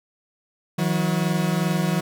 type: tone pair together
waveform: 40% pulse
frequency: 160 / 182.55 Hz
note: D#3 / F#3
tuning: +49 / -23 cents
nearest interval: major second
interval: 228 cents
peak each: -22 dBFS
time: 0.78-2.01 s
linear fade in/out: 10 ms
effects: none